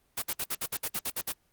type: noise bursts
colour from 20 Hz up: white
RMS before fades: -31 dBFS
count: 11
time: 0.17-1.324 s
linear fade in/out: 10 ms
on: 54 ms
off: 56 ms
effects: pink hiss -70 dBFS RMS until 1.52 s + Opus 24 kbps